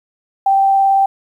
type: tone with vibrato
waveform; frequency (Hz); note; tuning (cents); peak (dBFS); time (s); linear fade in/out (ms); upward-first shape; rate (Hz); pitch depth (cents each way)
sine; 782; G5; -4; -9; 0.46-1.06; 5; triangle; 18; 10
effects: 8-bit